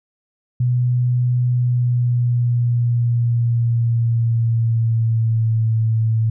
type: tone with pitch glide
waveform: sine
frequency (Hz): 123.47 to 111.92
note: B2 to A2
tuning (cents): 0 to +30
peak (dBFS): -14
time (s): 0.6-6.3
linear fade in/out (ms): 5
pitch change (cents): -170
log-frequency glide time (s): 1.49-5.69
effects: none